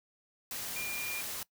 sine tone in noise, 2404 Hz, D7, 40 cents sharp, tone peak -37 dBFS, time 0.76-1.21 s, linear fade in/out 2 ms, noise white, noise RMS -39 dBFS, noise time 0.51-1.43 s, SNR -1 dB, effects noise-tail reverb RT60 0.1 s tail -21 dB re dry

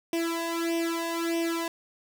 sawtooth tone with flanger, 334 Hz, E4, 23 cents sharp, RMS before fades -29 dBFS, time 0.13-1.68 s, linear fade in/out 2 ms, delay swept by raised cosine 0.35 to 1.12 ms, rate 1.6 Hz, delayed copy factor +0.95, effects none

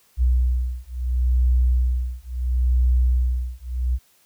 sine beating tone pair, 61.7 / 62.43 Hz, B1 / B1, -1 / +19 cents, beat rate 0.73 Hz, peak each -20 dBFS, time 0.17-3.99 s, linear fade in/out 50 ms, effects white hiss -59 dBFS RMS until 4.25 s

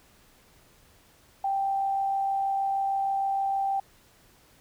sine tone with amplitude modulation, 784 Hz, G5, in tune, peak -23 dBFS, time 1.44-3.8 s, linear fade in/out 5 ms, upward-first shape sine, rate 66.4 Hz, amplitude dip 25%, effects pink hiss -59 dBFS RMS until 4.6 s

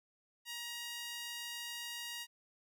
sawtooth tone with high-pass filter, 947 Hz, A#5, 27 cents sharp, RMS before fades -44 dBFS, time 0.45-2.27 s, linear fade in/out 50 ms, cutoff 2500 Hz, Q 1.1, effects none

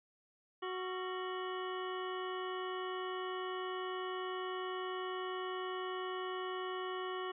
harmonic tone with a mistuned harmonic, 370 Hz, F#4, in tune, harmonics 1 / 2 / 3 / 4 / 5 / 6 / 8 / 9, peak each -40 / -48 / -43 / -51 / -49 / -58 / -50 / -57 dBFS, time 0.62-7.32 s, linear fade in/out 10 ms, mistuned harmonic 4, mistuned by -130 cents, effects none

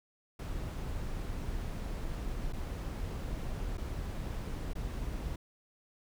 brown noise with dropouts, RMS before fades -37 dBFS, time 0.39-5.36 s, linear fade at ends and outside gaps 5 ms, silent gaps 2.526-2.532 / 3.773-3.779 / 4.734-4.752 s, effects none

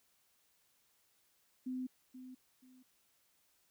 sine tone with echo, 255.7 Hz, C4, 40 cents flat, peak -37 dBFS, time 1.66-1.87 s, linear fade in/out 10 ms, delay 480 ms, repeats 2, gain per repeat -11 dB, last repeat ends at 2.83 s, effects white hiss -74 dBFS RMS until 3.7 s

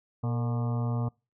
harmonic tone with a mistuned harmonic, 120 Hz, B2, 49 cents flat, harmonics 1 / 2 / 4 / 5 / 6 / 7 / 8 / 9 / 10, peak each -27 / -35 / -41 / -45 / -44 / -47 / -49 / -46 / -48 dBFS, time 0.23-1.09 s, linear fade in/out 10 ms, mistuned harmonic 4, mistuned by -75 cents, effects noise-tail reverb RT60 0.3 s tail -26 dB re dry

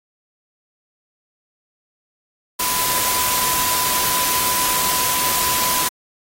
sine tone in noise, 999 Hz, B5, 20 cents sharp, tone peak -24 dBFS, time 2.59-5.89 s, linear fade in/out 10 ms, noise white, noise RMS -20 dBFS, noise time 2.59-5.89 s, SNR -7 dB, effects AAC 48 kbps

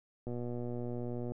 click train, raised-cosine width 2 ms, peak -27 dBFS, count 128, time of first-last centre 0.27-1.32 s, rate 121 Hz, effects none

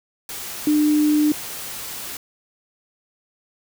sine tone in noise, 300 Hz, D4, 37 cents sharp, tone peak -14 dBFS, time 0.67-1.32 s, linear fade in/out 2 ms, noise white, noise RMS -32 dBFS, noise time 0.29-2.17 s, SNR +15 dB, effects none

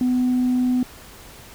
sine tone, 250.8 Hz, B3, 27 cents sharp, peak -15 dBFS, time 0.01-0.83 s, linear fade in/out 2 ms, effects tanh soft clip ceiling -14 dBFS + pink hiss -43 dBFS RMS until 1.54 s

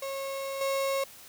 35% pulse tone with level steps, 545 Hz, C#5, 29 cents flat, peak -31 / -25 dBFS, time 0.02-1.04 s, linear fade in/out 5 ms, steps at 0.61 s, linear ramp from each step 2 ms, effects white hiss -50 dBFS RMS until 1.28 s

